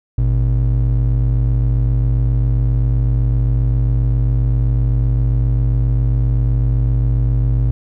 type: ring-modulated tone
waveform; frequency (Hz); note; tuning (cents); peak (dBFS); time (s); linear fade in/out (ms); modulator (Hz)
triangle; 87.31; F2; 0; -7; 0.18-7.71; 0; 33.8
effects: none